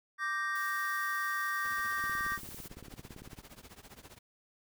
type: chord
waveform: triangle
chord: G minor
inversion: second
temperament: equal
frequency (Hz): 1174.7 / 1568 / 1864.7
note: D6 / G6 / Bb6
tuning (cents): 0 / 0 / 0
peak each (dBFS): -34 / -35 / -34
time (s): 0.18-2.39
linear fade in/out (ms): 50
type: noise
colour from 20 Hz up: blue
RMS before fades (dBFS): -48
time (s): 0.55-2.68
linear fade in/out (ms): 5
type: noise with tremolo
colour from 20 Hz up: pink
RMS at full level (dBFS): -49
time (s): 1.64-4.19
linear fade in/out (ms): 10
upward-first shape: triangle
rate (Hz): 15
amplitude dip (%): 95
type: click train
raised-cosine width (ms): 3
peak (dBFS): -35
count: 25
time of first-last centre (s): 2.04-3.388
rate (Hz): 17.8
effects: none